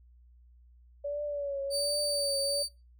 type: tone with vibrato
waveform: sine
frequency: 570 Hz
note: C#5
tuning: 48 cents sharp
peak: -31 dBFS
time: 1.04-2.63 s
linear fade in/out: 10 ms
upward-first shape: triangle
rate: 1.3 Hz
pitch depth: 64 cents each way
type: tone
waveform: 30% pulse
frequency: 4610 Hz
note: D8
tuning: 33 cents flat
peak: -27 dBFS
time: 1.7-2.69 s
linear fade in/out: 50 ms
effects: noise-tail reverb RT60 0.3 s tail -23 dB re dry + added 60 Hz sine -55 dBFS peak until 2.99 s